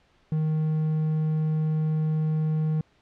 triangle tone, 156 Hz, D#3, 5 cents sharp, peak -20 dBFS, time 0.32-2.81 s, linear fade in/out 2 ms, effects pink hiss -63 dBFS RMS until 3.01 s + low-pass 4000 Hz 12 dB/octave

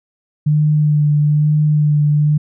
sine tone with vibrato, 149.8 Hz, D3, 35 cents sharp, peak -10 dBFS, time 0.46-2.38 s, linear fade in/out 10 ms, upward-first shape sine, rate 1.1 Hz, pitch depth 20 cents each way, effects none

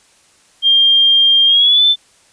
sine tone with pitch glide, 3200 to 3530 Hz, G7 to A7, +35 to +5 cents, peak -7 dBFS, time 0.62-1.96 s, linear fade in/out 50 ms, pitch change +170 cents, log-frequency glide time 1.46-1.85 s, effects white hiss -51 dBFS RMS until 2.32 s + resampled to 22050 Hz

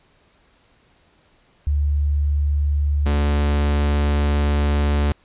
sine / 45% pulse tone pair in turn, 72.7 / 72.7 Hz, D2 / D2, -17 / -17 cents, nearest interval unison, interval 0 cents, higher neither, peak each -16 dBFS, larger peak neither, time 1.67-3.06 / 3.06-5.12 s, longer second, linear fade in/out 0 ms, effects pink hiss -58 dBFS RMS until 5.24 s + resampled to 8000 Hz

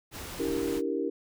pink noise, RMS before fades -40 dBFS, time 0.11-0.82 s, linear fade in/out 50 ms
sine chord, E half-diminished seventh, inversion third, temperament equal with one note detuned, 288.6 / 329.6 / 392 / 466.2 Hz, D4 / E4 / G4 / Bb4, -30 / 0 / 0 / 0 cents, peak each -33 dBFS, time 0.39-1.1 s, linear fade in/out 10 ms
effects none

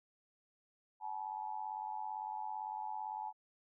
sine tone with amplitude modulation, 860 Hz, A5, 40 cents flat, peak -35 dBFS, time 1-3.33 s, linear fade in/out 50 ms, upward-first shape sine, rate 97.8 Hz, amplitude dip 90%, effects none

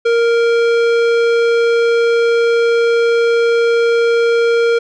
sine tone with tanh clipping, 466.2 Hz, A#4, in tune, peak -12 dBFS, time 0.05-4.79 s, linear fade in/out 10 ms, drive 16 dB, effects none

